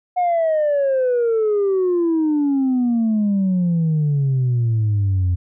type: exponential sweep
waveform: sine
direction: down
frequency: 730 to 87.4 Hz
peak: -13 dBFS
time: 0.16-5.36 s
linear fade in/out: 20 ms
effects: tanh soft clip ceiling -13 dBFS